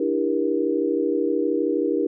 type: chord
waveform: sine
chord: E half-diminished seventh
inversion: third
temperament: just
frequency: 296.7 / 329.6 / 395.6 / 474.7 Hz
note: D4 / E4 / G4 / Bb4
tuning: +18 / 0 / +16 / +31 cents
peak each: -25 dBFS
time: 0-2.07 s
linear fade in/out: 5 ms
effects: none